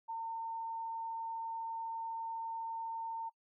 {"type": "tone", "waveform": "sine", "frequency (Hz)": 908, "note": "A#5", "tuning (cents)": -46, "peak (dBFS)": -37, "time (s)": [0.08, 3.3], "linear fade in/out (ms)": 20, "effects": ["noise-tail reverb RT60 0.1 s tail -23 dB re dry"]}